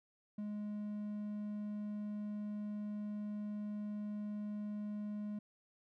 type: tone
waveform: triangle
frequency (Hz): 208.7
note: G#3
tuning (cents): +9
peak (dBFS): -37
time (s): 0.38-5.39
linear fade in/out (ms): 5
effects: none